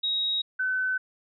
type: tone pair in turn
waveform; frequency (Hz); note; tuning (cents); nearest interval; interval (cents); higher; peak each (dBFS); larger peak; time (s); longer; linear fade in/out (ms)
sine; 3794 / 1515.7; A#7 / F#6; +30 / +41; octave + major third; 1589; first; -24; neither; 0.03-0.42 / 0.59-0.98; neither; 10
effects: none